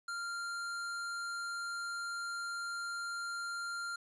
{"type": "tone", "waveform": "square", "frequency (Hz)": 1391, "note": "F6", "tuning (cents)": -7, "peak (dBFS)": -38, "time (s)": [0.08, 3.96], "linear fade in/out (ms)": 5, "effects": ["resampled to 22050 Hz", "11-bit"]}